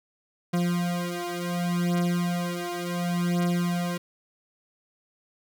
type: beating tone pair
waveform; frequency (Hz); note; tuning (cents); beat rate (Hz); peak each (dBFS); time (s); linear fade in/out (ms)
40% pulse; 174.61 / 175.3; F3 / F3; 0 / +7; 0.69; -27 / -27; 0.53-3.98; 10
effects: none